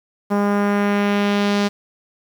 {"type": "tone with low-pass filter sweep", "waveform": "sawtooth", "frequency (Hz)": 203.4, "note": "G#3", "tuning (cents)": -36, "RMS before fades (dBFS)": -18, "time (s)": [0.3, 1.69], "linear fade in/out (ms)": 20, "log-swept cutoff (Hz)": [1100, 5100], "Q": 1.3, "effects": ["7-bit"]}